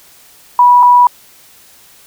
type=tone pair in turn; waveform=sine; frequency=978 / 978 Hz; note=B5 / B5; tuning=-17 / -17 cents; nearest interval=unison; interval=0 cents; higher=neither; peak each=-3 dBFS; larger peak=neither; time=0.59-0.83 / 0.83-1.07 s; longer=neither; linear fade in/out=2 ms; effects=white hiss -43 dBFS RMS until 2.06 s